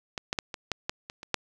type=clicks; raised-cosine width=0.2 ms; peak=-15 / -11 / -10 / -18 / -10 / -11 / -21 / -24 / -7 dBFS; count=9; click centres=0.178 / 0.329 / 0.388 / 0.542 / 0.717 / 0.895 / 1.099 / 1.231 / 1.343 s; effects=none